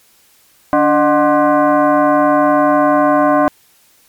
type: tone with frequency modulation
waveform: sine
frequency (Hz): 158.4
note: D#3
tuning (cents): +31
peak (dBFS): -8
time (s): 0.73-3.48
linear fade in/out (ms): 0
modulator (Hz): 448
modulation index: 2.3
effects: white hiss -51 dBFS RMS until 4.08 s + MP3 96 kbps